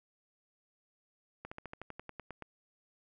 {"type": "slowing click train", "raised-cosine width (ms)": 0.5, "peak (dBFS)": -28, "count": 12, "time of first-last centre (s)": [1.45, 2.423], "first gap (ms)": 65, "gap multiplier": 1.06, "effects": []}